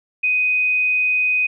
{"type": "tone", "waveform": "sine", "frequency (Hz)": 2500, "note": "D#7", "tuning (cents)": 8, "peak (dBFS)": -15, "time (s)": [0.23, 1.47], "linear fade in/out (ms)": 10, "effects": []}